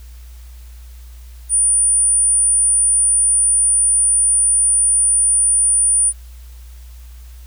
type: tone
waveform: sine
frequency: 9397 Hz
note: D9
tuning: in tune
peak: -11 dBFS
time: 1.49-6.13 s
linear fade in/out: 50 ms
effects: added 60 Hz sine -34 dBFS peak until 7.46 s + white hiss -50 dBFS RMS until 7.46 s